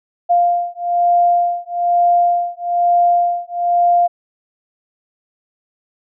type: beating tone pair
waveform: sine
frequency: 698.5 / 699.6 Hz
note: F5 / F5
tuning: 0 / +3 cents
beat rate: 1.1 Hz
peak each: -15 dBFS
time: 0.29-4.08 s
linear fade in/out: 20 ms
effects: none